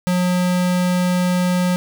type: tone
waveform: square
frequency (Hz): 180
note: F#3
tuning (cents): -47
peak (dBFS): -16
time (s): 0.07-1.76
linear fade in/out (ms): 0
effects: none